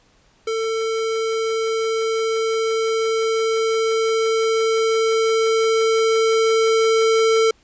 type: tone with level ramp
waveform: square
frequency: 447.1 Hz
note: A4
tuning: 28 cents sharp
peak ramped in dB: -21 to -14 dBFS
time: 0.47-7.51 s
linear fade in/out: 5 ms
effects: pink hiss -57 dBFS RMS until 7.63 s + resampled to 16000 Hz